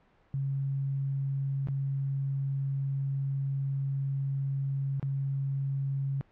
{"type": "tone with dropouts", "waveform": "sine", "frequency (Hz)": 137.1, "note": "C#3", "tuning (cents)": -19, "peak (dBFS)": -28, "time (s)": [0.34, 6.21], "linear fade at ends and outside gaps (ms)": 0, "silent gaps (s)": [[1.672, 1.685], [4.997, 5.028]], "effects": ["pink hiss -64 dBFS RMS until 6.31 s", "low-pass 2000 Hz 12 dB/octave"]}